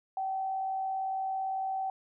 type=tone with frequency modulation; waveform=sine; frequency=767 Hz; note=G5; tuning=38 cents flat; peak=-30 dBFS; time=0.17-1.9 s; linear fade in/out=2 ms; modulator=57.8 Hz; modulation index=0.23; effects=none